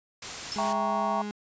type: noise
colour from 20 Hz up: white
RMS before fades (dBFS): -36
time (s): 0.22-0.73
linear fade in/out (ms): 5
type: tone with exponential decay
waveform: sine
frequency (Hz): 5274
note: E8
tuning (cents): 0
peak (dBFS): -28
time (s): 0.52-0.64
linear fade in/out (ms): 0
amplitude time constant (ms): 24
type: tone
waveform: 35% pulse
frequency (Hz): 207.7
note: G#3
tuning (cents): 0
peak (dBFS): -31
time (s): 0.56-1.31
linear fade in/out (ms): 0
type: chord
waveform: sine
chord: E diminished seventh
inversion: none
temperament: equal with one note detuned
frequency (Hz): 659.3 / 789 / 932.3 / 1108.7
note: E5 / G5 / Bb5 / Db6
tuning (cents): 0 / +11 / 0 / 0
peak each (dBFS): -31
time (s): 0.58-1.22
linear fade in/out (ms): 5
effects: resampled to 16000 Hz